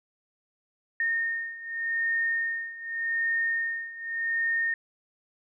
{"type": "beating tone pair", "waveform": "sine", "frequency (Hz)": [1834, 1834.85], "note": ["A#6", "A#6"], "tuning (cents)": [-29, -28], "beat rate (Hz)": 0.85, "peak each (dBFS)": [-31, -28], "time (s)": [1, 4.74], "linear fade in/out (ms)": 2, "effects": []}